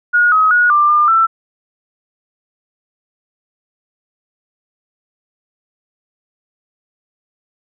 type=tone with pitch steps; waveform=sine; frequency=1442 / 1270 / 1452 / 1187 / 1202 / 1334 Hz; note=F#6 / D#6 / F#6 / D6 / D6 / E6; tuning=-45 / +35 / -33 / +18 / +40 / +20 cents; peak=-8 dBFS; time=0.13-1.27 s; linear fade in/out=20 ms; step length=190 ms; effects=none